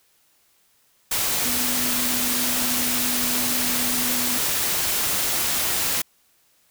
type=tone in noise; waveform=sine; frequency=246.9 Hz; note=B3; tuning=in tune; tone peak=-30 dBFS; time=1.45-4.38 s; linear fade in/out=5 ms; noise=white; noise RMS=-23 dBFS; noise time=1.11-6.02 s; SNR=-10 dB; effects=white hiss -62 dBFS RMS until 6.7 s